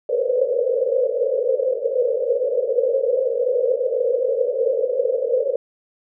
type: band-pass noise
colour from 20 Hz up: pink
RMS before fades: -20 dBFS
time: 0.09-5.56 s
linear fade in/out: 5 ms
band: 470 to 540 Hz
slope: 96 dB/octave
effects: none